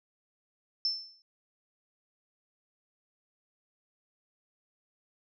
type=tone with exponential decay; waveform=sine; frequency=5310 Hz; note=E8; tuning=12 cents sharp; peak=-24 dBFS; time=0.85-1.22 s; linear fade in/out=1 ms; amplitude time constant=79 ms; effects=none